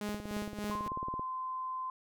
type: tone with tremolo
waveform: sawtooth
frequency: 208.1 Hz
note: G#3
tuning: 4 cents sharp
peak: -30 dBFS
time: 0.01-0.88 s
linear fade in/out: 2 ms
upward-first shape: sine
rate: 3.4 Hz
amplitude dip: 70%
type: click train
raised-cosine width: 2 ms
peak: -28 dBFS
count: 21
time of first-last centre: 0.09-1.195 s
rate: 18.1 Hz
type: tone with pitch glide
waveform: sine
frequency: 1046.5 to 1033.3 Hz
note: C6 to C6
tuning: 0 to -22 cents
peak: -35 dBFS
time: 0.71-1.9 s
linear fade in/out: 2 ms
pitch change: -22 cents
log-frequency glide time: 0.86-1.22 s
effects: none